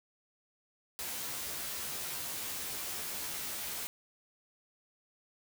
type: noise with comb filter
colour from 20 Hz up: white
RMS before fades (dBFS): -39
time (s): 0.99-3.87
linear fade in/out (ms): 0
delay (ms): 14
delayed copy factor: +0.95
effects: none